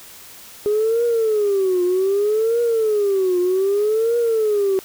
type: tone with vibrato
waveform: sine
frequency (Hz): 411.1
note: G#4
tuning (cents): -18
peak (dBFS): -14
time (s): 0.66-4.79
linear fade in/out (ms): 0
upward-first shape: triangle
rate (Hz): 0.64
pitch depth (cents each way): 260
effects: tanh soft clip ceiling -11 dBFS + white hiss -41 dBFS RMS until 4.84 s